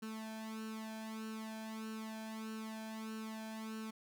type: tone with flanger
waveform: sawtooth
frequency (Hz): 220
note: A3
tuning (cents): 0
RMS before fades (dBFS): -45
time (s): 0.02-3.91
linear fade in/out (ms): 10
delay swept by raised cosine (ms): 0.71 to 1.24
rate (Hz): 1.6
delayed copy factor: +0.8
effects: none